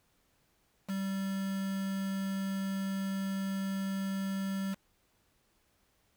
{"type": "tone with quantisation", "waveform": "triangle", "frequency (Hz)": 194, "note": "G3", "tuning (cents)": -18, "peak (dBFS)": -30, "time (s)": [0.88, 4.75], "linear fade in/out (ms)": 20, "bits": 7, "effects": ["pink hiss -72 dBFS RMS until 6.16 s"]}